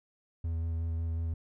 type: tone with vibrato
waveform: triangle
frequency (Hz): 82.3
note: E2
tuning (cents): -2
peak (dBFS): -28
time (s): 0.44-1.34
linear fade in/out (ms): 5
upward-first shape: square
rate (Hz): 5.5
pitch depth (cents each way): 13
effects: none